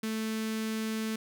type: tone with notch filter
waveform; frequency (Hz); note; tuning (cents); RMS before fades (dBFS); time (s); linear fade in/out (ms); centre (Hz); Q
sawtooth; 220; A3; 0; -33; 0.03-1.16; 5; 750; 0.82
effects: none